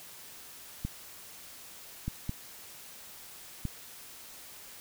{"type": "clicks", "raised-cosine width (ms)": 5, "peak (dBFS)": -20, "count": 4, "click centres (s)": [0.85, 2.08, 2.294, 3.653], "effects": ["white hiss -49 dBFS RMS until 4.8 s"]}